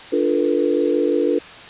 sine chord, B half-diminished seventh, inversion first, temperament equal with one note detuned, 293.7 / 349.2 / 440 / 486 Hz, D4 / F4 / A4 / B4, 0 / 0 / 0 / -28 cents, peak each -21 dBFS, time 0.12-1.39 s, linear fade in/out 10 ms, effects white hiss -38 dBFS RMS until 1.69 s + resampled to 8000 Hz

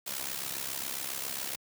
white noise with amplitude modulation, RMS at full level -33 dBFS, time 0.06-1.56 s, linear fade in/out 10 ms, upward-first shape sine, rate 67.3 Hz, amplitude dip 75%, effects high-pass 100 Hz 12 dB/octave

